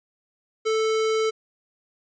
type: tone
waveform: square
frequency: 440 Hz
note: A4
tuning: in tune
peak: -21 dBFS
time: 0.65-1.31 s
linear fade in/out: 20 ms
effects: resampled to 16000 Hz